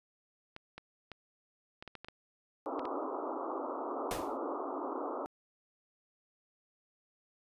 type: clicks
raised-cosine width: 0.3 ms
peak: -29 dBFS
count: 10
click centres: 0.564 / 0.78 / 1.117 / 1.825 / 1.877 / 1.953 / 2.046 / 2.085 / 2.794 / 2.854 s
type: band-pass noise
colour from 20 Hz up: pink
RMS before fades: -38 dBFS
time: 2.66-5.26 s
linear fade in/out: 0 ms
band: 260 to 1300 Hz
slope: 96 dB/octave
type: noise with exponential decay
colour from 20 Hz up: pink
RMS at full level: -35 dBFS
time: 4.11-4.37 s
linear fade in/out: 0 ms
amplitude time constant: 55 ms
effects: resampled to 32000 Hz